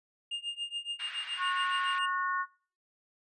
triangle tone with tremolo, 2822 Hz, F7, 17 cents sharp, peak -29 dBFS, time 0.31-2.06 s, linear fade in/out 5 ms, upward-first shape triangle, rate 7.1 Hz, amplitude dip 100%
pink band-pass noise, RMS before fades -44 dBFS, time 0.99-1.99 s, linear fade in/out 10 ms, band 1400 to 3200 Hz, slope 24 dB/octave
harmonic tone, 364.5 Hz, F#4, 26 cents flat, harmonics 3 / 4 / 5, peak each -32 / -35 / -37 dBFS, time 1.37-2.46 s, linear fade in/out 50 ms
effects noise-tail reverb RT60 0.4 s tail -19 dB re dry + resampled to 24000 Hz

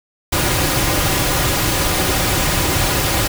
pink noise with comb filter, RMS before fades -17 dBFS, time 0.32-3.28 s, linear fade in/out 10 ms, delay 4.5 ms, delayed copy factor -0.5, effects none

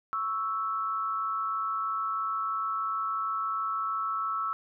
sine tone pair together, 1112.2 / 1318.5 Hz, C#6 / E6, +5 / 0 cents, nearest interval minor third, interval 295 cents, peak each -34 / -29 dBFS, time 0.13-4.53 s, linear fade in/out 0 ms, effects none

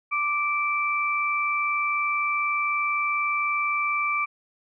sine tone pair together, 1174.7 / 2332 Hz, D6 / D7, 0 / -13 cents, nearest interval octave, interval 1187 cents, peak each -25 dBFS, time 0.11-4.26 s, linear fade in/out 20 ms, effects none

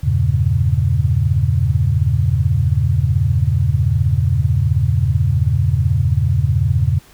sine chord, E diminished seventh, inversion none, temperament equal with one note detuned, 82.41 / 98 / 116.54 / 139.15 Hz, E2 / G2 / Bb2 / Db3, 0 / 0 / 0 / +7 cents, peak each -18 dBFS, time 0.03-6.99 s, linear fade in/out 10 ms, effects pink hiss -47 dBFS RMS until 7.13 s

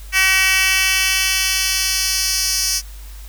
10% pulse tone with high-pass filter sweep, 379.6 Hz, F#4, 44 cents sharp, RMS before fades -17 dBFS, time 0.12-2.82 s, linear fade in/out 50 ms, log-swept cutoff 2200 to 5200 Hz, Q 1.8, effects added 50 Hz sine -32 dBFS peak until 3.28 s + white hiss -44 dBFS RMS until 3.28 s

